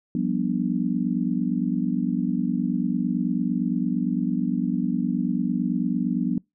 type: chord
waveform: sine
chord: G dominant seventh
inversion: third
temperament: just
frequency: 176.4 / 196 / 245 / 294 Hz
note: F3 / G3 / B3 / D4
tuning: +18 / 0 / -14 / +2 cents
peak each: -27 / -28 / -25 / -29 dBFS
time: 0.15-6.38 s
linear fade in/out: 2 ms
effects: noise-tail reverb RT60 0.2 s tail -26 dB re dry